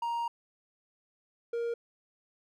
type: tone pair in turn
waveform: triangle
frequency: 937 / 468.5 Hz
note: A#5 / A#4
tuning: +9 / +9 cents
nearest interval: octave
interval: 1200 cents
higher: first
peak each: -28 dBFS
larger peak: neither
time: 0.02-0.28 / 1.53-1.74 s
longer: first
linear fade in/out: 5 ms
effects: none